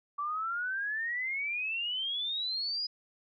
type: exponential sweep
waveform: sine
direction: up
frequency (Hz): 1145 to 4978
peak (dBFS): -31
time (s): 0.18-2.87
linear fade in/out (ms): 10
effects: none